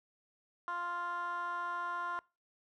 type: tone with band-pass filter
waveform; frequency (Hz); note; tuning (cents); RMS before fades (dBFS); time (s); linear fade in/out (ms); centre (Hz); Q
15% pulse; 349.2; F4; 0; -38; 0.68-2.19; 0; 1200; 7.9
effects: noise-tail reverb RT60 0.3 s tail -24 dB re dry